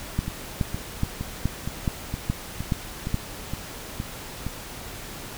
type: two click trains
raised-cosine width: 5 ms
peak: -16 / -10 dBFS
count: 10 / 8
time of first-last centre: 0.28-4.466 / 0.19-3.144 s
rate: 2.15 / 2.37 Hz
effects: pink hiss -38 dBFS RMS until 5.37 s